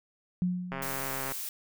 sine tone with exponential decay, 180 Hz, F#3, 47 cents flat, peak -23 dBFS, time 0.42-1.21 s, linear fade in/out 0 ms, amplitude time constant 170 ms
click train, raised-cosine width 0.5 ms, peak -21 dBFS, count 82, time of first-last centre 0.72-1.32 s, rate 135 Hz
blue noise, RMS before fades -37 dBFS, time 0.82-1.49 s, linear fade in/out 2 ms
effects none

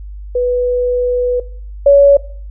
sine tone pair in turn, 493.5 / 563.4 Hz, B4 / C#5, -1 / +28 cents, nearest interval major second, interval 229 cents, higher second, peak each -11 / -3 dBFS, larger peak second, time 0.35-1.4 / 1.86-2.17 s, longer first, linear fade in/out 5 ms, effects noise-tail reverb RT60 0.5 s tail -19 dB re dry + added 50 Hz sine -26 dBFS peak until 2.5 s

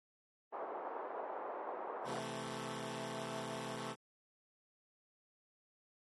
white band-pass noise, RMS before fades -44 dBFS, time 0.52-2.2 s, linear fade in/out 20 ms, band 380 to 1000 Hz, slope 24 dB/octave
10% pulse chord, A minor, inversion first, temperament equal, 130.81 / 164.81 / 220 Hz, C3 / E3 / A3, 0 / 0 / 0 cents, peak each -38 / -41 / -36 dBFS, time 2.04-3.96 s, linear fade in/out 50 ms
effects AAC 32 kbps

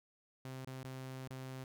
sawtooth tone with dropouts, 130.81 Hz, C3, in tune, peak -40 dBFS, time 0.45-1.64 s, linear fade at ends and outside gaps 2 ms, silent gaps 0.648-0.672 / 0.831-0.844 / 1.277-1.305 s, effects none

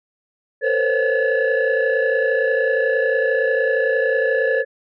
sine tone cluster, 454.9 / 510 / 541 / 1716 Hz, A#4 / C5 / C#5 / A6, -42 / -44 / -42 / -44 cents, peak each -20 dBFS, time 0.61-4.65 s, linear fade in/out 50 ms, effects tanh soft clip ceiling -10 dBFS

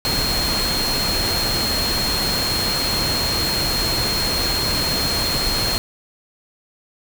sine tone in noise, 4243 Hz, C8, 23 cents sharp, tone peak -21 dBFS, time 0.05-5.78 s, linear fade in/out 0 ms, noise pink, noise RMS -23 dBFS, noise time 0.05-5.78 s, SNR -1 dB, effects none

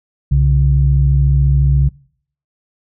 sine tone pair together, 64.6 / 138.79 Hz, C2 / C#3, -21 / +2 cents, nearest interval octave + minor second, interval 1323 cents, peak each -11 dBFS, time 0.31-1.89 s, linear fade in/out 10 ms, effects noise-tail reverb RT60 0.6 s tail -24 dB re dry + tanh soft clip ceiling -1 dBFS

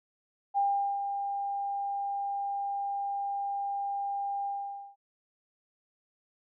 sine tone with ADSR envelope, 800 Hz, G5, 35 cents sharp, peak -23 dBFS, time 0.54-4.96 s, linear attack 36 ms, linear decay 410 ms, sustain -7 dB, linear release 500 ms, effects none

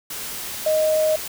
sine tone in noise, 622.3 Hz, D#5, in tune, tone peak -16 dBFS, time 0.66-1.16 s, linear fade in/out 5 ms, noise white, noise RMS -31 dBFS, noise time 0.1-1.28 s, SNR +12 dB, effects none

